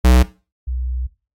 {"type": "tone pair in turn", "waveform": ["square", "sine"], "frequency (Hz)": [62.4, 62.4], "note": ["B1", "B1"], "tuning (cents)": [19, 19], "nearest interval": "unison", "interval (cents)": 0, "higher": "neither", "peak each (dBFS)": [-9, -20], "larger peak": "first", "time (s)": [[0.04, 0.23], [0.67, 1.07]], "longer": "second", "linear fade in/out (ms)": 10, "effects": ["noise-tail reverb RT60 0.3 s tail -17 dB re dry", "AAC 48 kbps"]}